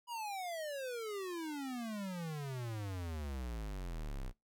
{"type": "exponential sweep", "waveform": "square", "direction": "down", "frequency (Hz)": [982, 30], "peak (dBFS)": -40, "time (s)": [0.07, 4.33], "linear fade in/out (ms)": 50, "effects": ["noise-tail reverb RT60 0.2 s tail -22 dB re dry"]}